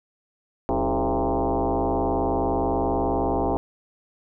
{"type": "tone with frequency modulation", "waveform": "sine", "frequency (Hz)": 203.4, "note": "G#3", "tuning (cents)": -36, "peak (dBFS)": -20, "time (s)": [0.69, 3.57], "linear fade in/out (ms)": 0, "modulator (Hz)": 119, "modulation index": 6, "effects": []}